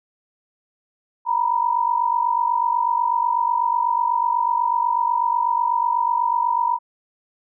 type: tone pair together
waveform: sine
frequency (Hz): 933.9 / 982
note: A#5 / B5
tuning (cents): +3 / -10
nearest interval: minor second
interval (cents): 87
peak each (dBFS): -20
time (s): 1.25-6.79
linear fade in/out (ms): 50
effects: none